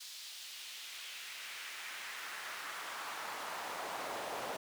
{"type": "noise with high-pass filter sweep", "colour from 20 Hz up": "brown", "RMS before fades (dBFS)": -44, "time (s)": [0, 4.57], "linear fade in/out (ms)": 10, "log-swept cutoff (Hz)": [4300, 600], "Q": 1.4, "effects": []}